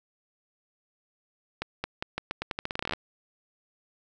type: accelerating click train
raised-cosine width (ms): 0.3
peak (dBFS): -14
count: 19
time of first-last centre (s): 1.62-2.935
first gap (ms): 220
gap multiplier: 0.84
effects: none